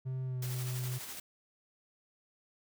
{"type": "tone with pitch glide", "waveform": "triangle", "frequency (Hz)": [130, 126.3], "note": ["C3", "B2"], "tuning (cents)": [-11, 39], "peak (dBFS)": -32, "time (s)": [0.05, 0.99], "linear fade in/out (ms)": 20, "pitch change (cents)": -50, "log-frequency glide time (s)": [0.24, 0.4]}
{"type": "noise with tremolo", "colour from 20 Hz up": "white", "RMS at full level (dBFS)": -43, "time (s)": [0.42, 1.2], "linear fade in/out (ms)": 5, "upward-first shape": "square", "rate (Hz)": 12, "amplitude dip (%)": 30}
{"effects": []}